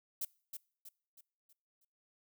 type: noise with echo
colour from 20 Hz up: violet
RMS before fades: -37 dBFS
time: 0.21-0.25 s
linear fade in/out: 5 ms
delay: 320 ms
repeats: 5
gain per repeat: -7 dB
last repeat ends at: 1.85 s
effects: noise-tail reverb RT60 0.5 s tail -24 dB re dry